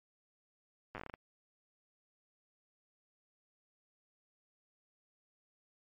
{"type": "slowing click train", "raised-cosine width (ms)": 0.5, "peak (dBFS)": -28, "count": 10, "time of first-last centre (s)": [0.95, 1.139], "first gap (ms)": 8, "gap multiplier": 1.23, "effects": ["MP3 48 kbps"]}